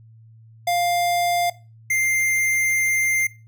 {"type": "tone pair in turn", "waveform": "square", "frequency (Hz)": [700, 2098], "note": ["F5", "C7"], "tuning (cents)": [4, 4], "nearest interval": "octave + perfect fifth", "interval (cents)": 1900, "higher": "second", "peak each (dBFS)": -19, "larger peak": "neither", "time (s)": [[0.67, 1.5], [1.9, 3.27]], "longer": "second", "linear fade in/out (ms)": 5, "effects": ["noise-tail reverb RT60 0.3 s tail -18 dB re dry", "added 112 Hz sine -45 dBFS peak until 3.47 s"]}